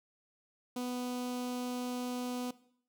sawtooth tone with notch filter, 247.9 Hz, B3, 7 cents sharp, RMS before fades -37 dBFS, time 0.76-2.51 s, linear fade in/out 5 ms, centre 1800 Hz, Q 1.3, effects noise-tail reverb RT60 0.6 s tail -18 dB re dry

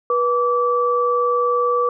sine tone pair together, 486.8 / 1157.8 Hz, B4 / D6, -25 / -25 cents, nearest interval octave + minor third, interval 1500 cents, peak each -18 dBFS, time 0.1-1.89 s, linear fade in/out 2 ms, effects none

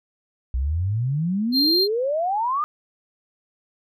sine exponential sweep, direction up, 60.2 to 1244.5 Hz, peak -20 dBFS, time 0.54-2.64 s, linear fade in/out 0 ms
triangle tone, 4186 Hz, C8, in tune, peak -16 dBFS, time 1.52-1.88 s, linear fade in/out 50 ms
effects none

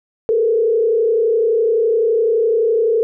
sine tone with frequency modulation, 450 Hz, A4, 39 cents sharp, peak -12 dBFS, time 0.29-3.03 s, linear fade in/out 0 ms, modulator 31.8 Hz, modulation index 0.94, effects none

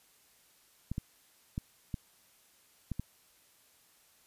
clicks, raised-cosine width 5 ms, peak -22 dBFS, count 6, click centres 0.916 / 0.981 / 1.579 / 1.942 / 2.917 / 2.996 s, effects white hiss -65 dBFS RMS until 4.26 s + resampled to 32000 Hz

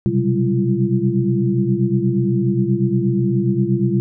sine tone cluster, 124.8 / 132.7 / 189.2 / 198.2 / 341.8 Hz, B2 / C3 / F#3 / G3 / F4, +19 / +25 / +39 / +19 / -37 cents, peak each -21 dBFS, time 0.06-4 s, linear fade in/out 0 ms, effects none

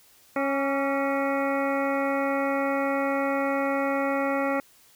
harmonic tone with a mistuned harmonic, 275.1 Hz, C#4, 13 cents flat, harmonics 1 / 2 / 3 / 4 / 5 / 7 / 8 / 9, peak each -28 / -27 / -32 / -35 / -33 / -35 / -37 / -42 dBFS, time 0.36-4.6 s, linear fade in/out 2 ms, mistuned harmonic 4, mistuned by +49 cents, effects white hiss -57 dBFS RMS until 4.95 s

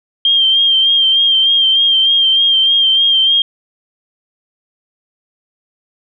sine tone with vibrato, 3183 Hz, G7, 26 cents sharp, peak -8 dBFS, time 0.25-3.42 s, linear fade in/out 2 ms, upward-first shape sine, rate 3.3 Hz, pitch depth 36 cents each way, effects none

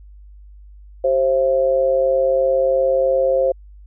sine tone with amplitude modulation, 530 Hz, C5, 22 cents sharp, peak -10 dBFS, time 1.04-3.52 s, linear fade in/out 5 ms, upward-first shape sine, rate 143 Hz, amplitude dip 75%, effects added 50 Hz sine -39 dBFS peak until 3.86 s

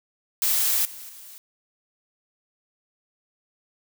blue noise with level steps, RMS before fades -22 / -40 / -44 dBFS, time 0.42-1.38 s, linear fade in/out 0 ms, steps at 0.85 / 1.09 s, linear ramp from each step 2 ms, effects none

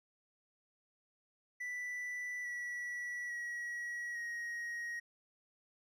triangle tone with pitch steps, 1975.5 / 1944.9 / 1914.8 / 1885.2 Hz, B6 / B6 / A#6 / A#6, 0 / -27 / +46 / +19 cents, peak -37 dBFS, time 1.6-5 s, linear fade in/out 10 ms, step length 850 ms, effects none

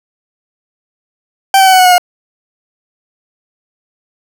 40% pulse tone with pitch steps, 778 / 767.3 / 756.7 / 746.3 / 736 / 725.9 / 715.9 Hz, G5 / G5 / F#5 / F#5 / F#5 / F#5 / F5, -13 / -37 / +39 / +15 / -9 / -33 / +43 cents, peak -3 dBFS, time 1.54-1.981 s, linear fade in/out 2 ms, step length 63 ms, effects none

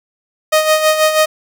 sawtooth tone with tremolo, 622.3 Hz, D#5, in tune, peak -4 dBFS, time 0.52-1.26 s, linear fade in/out 10 ms, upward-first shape sine, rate 6.2 Hz, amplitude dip 60%, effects none

